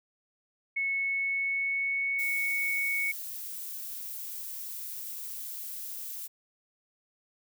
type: tone with pitch glide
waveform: sine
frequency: 2200 to 2224 Hz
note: C#7 to C#7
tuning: -14 to +5 cents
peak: -27 dBFS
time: 0.76-3.12 s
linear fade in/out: 10 ms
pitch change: +19 cents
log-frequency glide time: 0.88-2.66 s
type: noise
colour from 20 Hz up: violet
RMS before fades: -39 dBFS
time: 2.18-6.28 s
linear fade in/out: 20 ms
effects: none